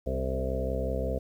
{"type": "harmonic tone with a mistuned harmonic", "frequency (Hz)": 65.41, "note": "C2", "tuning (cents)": 0, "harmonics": [1, 2, 3, 4, 6, 7, 8, 9, 10], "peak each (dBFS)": [-31, -38, -39, -39, -40, -37, -34, -43, -38], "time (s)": [0.06, 1.19], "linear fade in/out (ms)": 10, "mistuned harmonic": 7, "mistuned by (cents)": -17, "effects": ["10-bit"]}